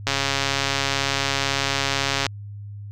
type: click train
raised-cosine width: 0.2 ms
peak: -4 dBFS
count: 304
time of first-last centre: 0.07-2.266 s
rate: 138 Hz
effects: added 102 Hz sine -33 dBFS peak until 2.91 s